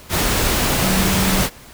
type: tone in noise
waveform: sine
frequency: 190 Hz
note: F#3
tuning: 46 cents sharp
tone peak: -19 dBFS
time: 0.81-1.46 s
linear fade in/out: 50 ms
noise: pink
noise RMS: -18 dBFS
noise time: 0.09-1.5 s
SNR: -4 dB
effects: pink hiss -42 dBFS RMS until 1.73 s